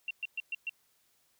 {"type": "tone bursts", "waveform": "sine", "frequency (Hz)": 2743, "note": "F7", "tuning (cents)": -32, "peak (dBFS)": -32, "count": 5, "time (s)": [0.08, 0.695], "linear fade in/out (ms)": 2, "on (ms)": 27, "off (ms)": 120, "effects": ["white hiss -71 dBFS RMS until 1.39 s"]}